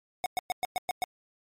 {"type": "tone bursts", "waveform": "square", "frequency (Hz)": 733, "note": "F#5", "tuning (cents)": -16, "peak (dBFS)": -27, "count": 7, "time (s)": [0.24, 1.04], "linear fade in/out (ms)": 0, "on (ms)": 20, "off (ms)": 110, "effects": ["MP3 64 kbps"]}